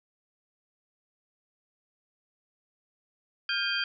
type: tone cluster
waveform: sine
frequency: 1404 / 1595 / 2472 / 3184 / 4670 Hz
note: F6 / G6 / D#7 / G7 / D8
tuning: +9 / +30 / -12 / +26 / -11 cents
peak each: -34 / -32 / -35 / -32 / -34 dBFS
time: 3.49-3.84 s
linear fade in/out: 2 ms
effects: none